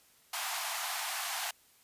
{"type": "high-pass noise", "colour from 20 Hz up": "pink", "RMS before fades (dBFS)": -36, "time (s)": [0.33, 1.51], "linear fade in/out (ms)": 5, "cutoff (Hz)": 670, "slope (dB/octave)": 96, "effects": ["white hiss -64 dBFS RMS until 1.83 s", "resampled to 32000 Hz"]}